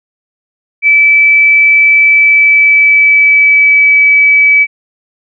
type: tone with pitch glide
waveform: sine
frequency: 2310 to 2291 Hz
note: D7 to D7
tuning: -29 to -44 cents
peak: -3 dBFS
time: 0.82-4.67 s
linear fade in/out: 50 ms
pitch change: -15 cents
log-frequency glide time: 2.07-3.93 s
effects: none